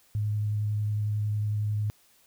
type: tone with vibrato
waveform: sine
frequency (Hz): 105.3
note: G#2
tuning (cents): +24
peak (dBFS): -25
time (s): 0.15-1.9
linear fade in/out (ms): 0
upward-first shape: square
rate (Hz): 11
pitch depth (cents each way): 9
effects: white hiss -62 dBFS RMS until 2.26 s